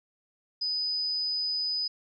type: tone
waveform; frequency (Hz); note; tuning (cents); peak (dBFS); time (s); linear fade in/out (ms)
sine; 4991; D#8; +5; -27; 0.61-1.88; 10
effects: none